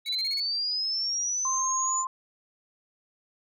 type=linear sweep; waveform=sine; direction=up; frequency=3882 to 7060 Hz; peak=-26 dBFS; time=0.05-2.05 s; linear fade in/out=50 ms
type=tone bursts; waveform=sawtooth; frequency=2217 Hz; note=C#7; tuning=in tune; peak=-34 dBFS; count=6; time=0.06-0.399 s; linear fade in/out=2 ms; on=29 ms; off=33 ms
type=tone; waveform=sine; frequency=1046.5 Hz; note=C6; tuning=in tune; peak=-28 dBFS; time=1.45-2.07 s; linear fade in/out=2 ms
effects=none